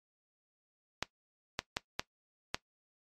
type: clicks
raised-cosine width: 0.2 ms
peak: -13 dBFS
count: 5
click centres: 1.026 / 1.591 / 1.769 / 1.995 / 2.545 s
effects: noise-tail reverb RT60 0.1 s tail -18 dB re dry + MP3 64 kbps